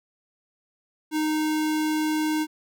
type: tone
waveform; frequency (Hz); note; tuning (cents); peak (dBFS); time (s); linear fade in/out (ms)
square; 309.1; D#4; -11; -23; 1.11-2.47; 50
effects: none